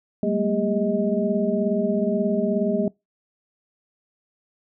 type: tone cluster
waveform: sine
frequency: 192.4 / 209.1 / 231.3 / 403.2 / 627 Hz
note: G3 / G#3 / A#3 / G4 / D#5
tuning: -32 / +12 / -13 / +49 / +13 cents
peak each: -27 / -25 / -26 / -26 / -26 dBFS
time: 0.23-2.88 s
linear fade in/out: 2 ms
effects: noise-tail reverb RT60 0.2 s tail -24 dB re dry